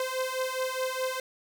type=beating tone pair; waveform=sawtooth; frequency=515 / 519.8 Hz; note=C5 / C5; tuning=-28 / -11 cents; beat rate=4.8 Hz; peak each=-28 / -28 dBFS; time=0-1.2 s; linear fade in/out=2 ms; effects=none